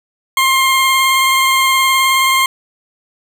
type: tone with vibrato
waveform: 20% pulse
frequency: 1062 Hz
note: C6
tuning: 25 cents sharp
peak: -5 dBFS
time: 0.37-2.46 s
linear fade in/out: 2 ms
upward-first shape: sine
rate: 19 Hz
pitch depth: 16 cents each way
effects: none